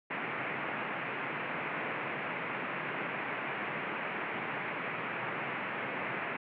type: band-pass noise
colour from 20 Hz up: white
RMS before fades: -37 dBFS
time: 0.1-6.37 s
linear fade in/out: 10 ms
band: 120 to 2500 Hz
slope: 48 dB/octave
effects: none